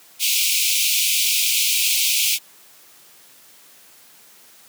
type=high-pass noise; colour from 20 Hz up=pink; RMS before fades=-19 dBFS; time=0.19-2.39 s; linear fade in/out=50 ms; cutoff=2300 Hz; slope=96 dB/octave; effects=white hiss -49 dBFS RMS until 4.68 s + high-pass 150 Hz 12 dB/octave